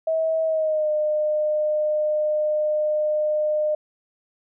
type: tone with pitch glide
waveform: sine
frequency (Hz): 643 to 607.6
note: E5 to D#5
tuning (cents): -43 to -41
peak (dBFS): -19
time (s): 0.07-3.75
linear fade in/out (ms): 5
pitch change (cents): -98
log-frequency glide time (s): 0.44-0.9
effects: none